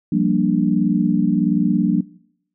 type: chord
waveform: sine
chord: G minor seventh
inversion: third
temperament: equal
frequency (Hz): 174.61 / 196 / 233.1 / 293.7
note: F3 / G3 / Bb3 / D4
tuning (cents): 0 / 0 / 0 / 0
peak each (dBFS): -20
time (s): 0.12-2.01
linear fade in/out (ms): 5
effects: noise-tail reverb RT60 0.7 s tail -21 dB re dry